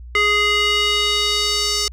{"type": "tone with band-pass filter sweep", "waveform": "square", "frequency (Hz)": 415.3, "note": "G#4", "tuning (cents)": 0, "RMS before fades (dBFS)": -18, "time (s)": [0.15, 1.88], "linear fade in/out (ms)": 2, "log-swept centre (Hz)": [2100, 5400], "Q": 2.2, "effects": ["added 60 Hz sine -33 dBFS peak until 1.92 s"]}